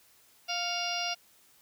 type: harmonic tone with a mistuned harmonic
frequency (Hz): 698.5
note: F5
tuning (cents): 0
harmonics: 1 / 2 / 3 / 4 / 5 / 6 / 7 / 8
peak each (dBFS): -36 / -40 / -41 / -35 / -44 / -43 / -38 / -38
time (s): 0.48-1.15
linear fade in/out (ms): 20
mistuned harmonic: 3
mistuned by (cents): +98
effects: white hiss -62 dBFS RMS until 1.61 s